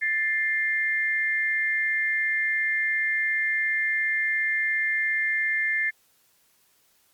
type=tone pair together; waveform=sine; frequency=1762.8 / 2100 Hz; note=A6 / C7; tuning=+3 / +6 cents; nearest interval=minor third; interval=303 cents; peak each=-25 / -25 dBFS; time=0.01-5.91 s; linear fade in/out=20 ms; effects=white hiss -64 dBFS RMS until 7.13 s + Opus 48 kbps